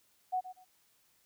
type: tone with echo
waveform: sine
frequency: 740 Hz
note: F#5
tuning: in tune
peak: -29 dBFS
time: 0.32-0.41 s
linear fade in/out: 20 ms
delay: 120 ms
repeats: 2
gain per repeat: -13 dB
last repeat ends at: 0.65 s
effects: white hiss -70 dBFS RMS until 1.25 s